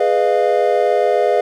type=chord; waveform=triangle; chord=F half-diminished seventh; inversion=first; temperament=equal with one note detuned; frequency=415.3 / 493.9 / 611.2 / 698.5 Hz; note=Ab4 / Cb5 / Eb5 / F5; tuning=0 / 0 / -31 / 0 cents; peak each=-16 dBFS; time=0-1.41 s; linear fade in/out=5 ms; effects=none